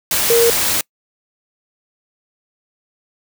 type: tone in noise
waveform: sine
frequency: 466.3 Hz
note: A#4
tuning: 1 cent sharp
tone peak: -10 dBFS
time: 0.3-0.5 s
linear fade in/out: 2 ms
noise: white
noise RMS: -17 dBFS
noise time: 0.11-0.81 s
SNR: +4 dB
effects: noise-tail reverb RT60 0.1 s tail -26 dB re dry